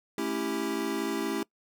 square chord, A dominant seventh, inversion none, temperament equal with one note detuned, 220 / 277.2 / 329.6 / 393.8 Hz, A3 / C#4 / E4 / G4, 0 / 0 / 0 / +8 cents, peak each -37 / -35 / -34 / -35 dBFS, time 0.18-1.43 s, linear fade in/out 2 ms, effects noise-tail reverb RT60 0.1 s tail -23 dB re dry

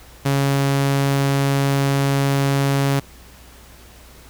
sawtooth tone, 138.59 Hz, C#3, in tune, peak -12 dBFS, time 0.25-3 s, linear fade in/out 10 ms, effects added 60 Hz sine -45 dBFS peak until 4.29 s + pink hiss -46 dBFS RMS until 4.29 s

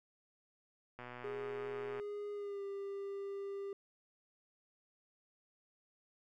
click train, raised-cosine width 0.5 ms, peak -33 dBFS, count 125, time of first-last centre 0.99-1.998 s, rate 123 Hz
triangle tone with pitch glide, 412 to 397 Hz, G#4 to G4, -14 to +22 cents, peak -38 dBFS, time 1.24-3.73 s, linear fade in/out 2 ms, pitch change -64 cents, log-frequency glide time 2.33-2.63 s
effects none

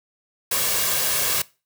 white noise with comb filter, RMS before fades -22 dBFS, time 0.51-1.42 s, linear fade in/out 5 ms, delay 1.8 ms, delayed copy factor +0.5, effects noise-tail reverb RT60 0.3 s tail -21 dB re dry + high-pass 80 Hz 12 dB/octave

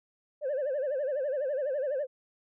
sine tone with vibrato, 554.4 Hz, C#5, in tune, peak -26 dBFS, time 0.41-2.07 s, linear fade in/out 50 ms, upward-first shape sine, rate 12 Hz, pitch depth 150 cents each way, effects tanh soft clip ceiling -26 dBFS

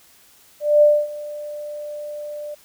sine tone with ADSR envelope, 593 Hz, D5, 17 cents sharp, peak -8 dBFS, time 0.6-2.55 s, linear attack 220 ms, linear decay 250 ms, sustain -20 dB, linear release 13 ms, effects white hiss -52 dBFS RMS until 2.64 s

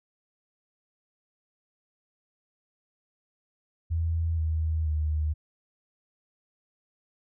sine tone with pitch steps, 82.41 / 79.51 / 76.71 Hz, E2 / D#2 / D#2, 0 / +38 / -24 cents, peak -24 dBFS, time 3.9-5.34 s, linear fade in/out 20 ms, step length 480 ms, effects none

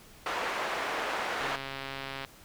white band-pass noise, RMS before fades -33 dBFS, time 0.26-1.56 s, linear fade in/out 2 ms, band 420 to 1600 Hz, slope 12 dB/octave
click train, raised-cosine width 0.3 ms, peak -21 dBFS, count 115, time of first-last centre 1.41-2.248 s, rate 136 Hz
effects pink hiss -54 dBFS RMS until 2.44 s

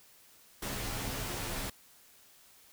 pink noise with comb filter, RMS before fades -37 dBFS, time 0.62-1.7 s, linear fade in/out 5 ms, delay 13 ms, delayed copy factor -0.65, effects white hiss -60 dBFS RMS until 2.72 s

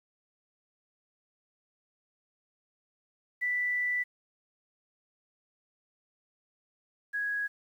sine tone pair in turn, 1975.5 / 1661.2 Hz, B6 / G#6, 0 / 0 cents, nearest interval minor third, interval 300 cents, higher first, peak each -27 / -29 dBFS, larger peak first, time 3.41-4.04 / 7.13-7.48 s, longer first, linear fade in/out 20 ms, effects 10-bit

